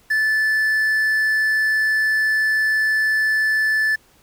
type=tone with quantisation; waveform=triangle; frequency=1747 Hz; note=A6; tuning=13 cents flat; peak=-14 dBFS; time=0.1-3.96 s; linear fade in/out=10 ms; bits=7; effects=pink hiss -55 dBFS RMS until 4.22 s